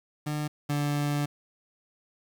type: tone pair in turn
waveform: 30% pulse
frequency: 150 / 145.56 Hz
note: D3 / D3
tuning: +37 / -15 cents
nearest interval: minor second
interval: 52 cents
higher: first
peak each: -26 / -23 dBFS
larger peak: second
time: 0.26-0.48 / 0.69-1.26 s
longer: second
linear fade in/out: 10 ms
effects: 9-bit